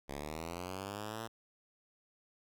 5% pulse linear sweep, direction up, 68.3 to 114.8 Hz, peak -29 dBFS, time 0.08-1.28 s, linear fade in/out 20 ms, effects none

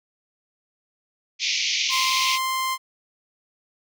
pink band-pass noise, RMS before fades -24 dBFS, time 1.39-2.39 s, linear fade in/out 50 ms, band 2100 to 6400 Hz, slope 96 dB/octave
sawtooth tone, 1046.5 Hz, C6, in tune, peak -19 dBFS, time 1.89-2.78 s, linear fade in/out 50 ms
effects none

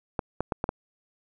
clicks, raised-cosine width 1 ms, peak -12 dBFS, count 5, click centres 0.192 / 0.406 / 0.522 / 0.641 / 0.691 s, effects none

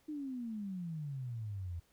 sine exponential sweep, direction down, 311.1 to 82.41 Hz, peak -38 dBFS, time 0.08-1.8 s, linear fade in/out 10 ms, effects pink hiss -71 dBFS RMS until 1.92 s

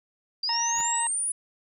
sine linear sweep, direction up, 4699 to 9956 Hz, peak -25 dBFS, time 0.43-1.32 s, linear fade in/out 5 ms
harmonic tone, 932.3 Hz, A#5, in tune, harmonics 1 / 2 / 3 / 4, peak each -28 / -36 / -39 / -45 dBFS, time 0.49-1.07 s, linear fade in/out 2 ms
pink noise with exponential growth, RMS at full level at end -41 dBFS, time 0.63-0.81 s, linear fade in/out 1 ms, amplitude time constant 37 ms
effects none

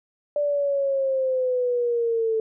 sine linear sweep, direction down, 587.3 to 440 Hz, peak -20 dBFS, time 0.36-2.4 s, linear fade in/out 2 ms, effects none

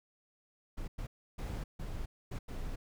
brown noise bursts at uneven times, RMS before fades -39 dBFS, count 6, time 0.77-0.88 / 0.98-1.07 / 1.38-1.64 / 1.79-2.06 / 2.31-2.39 / 2.48-2.76 s, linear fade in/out 10 ms, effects none

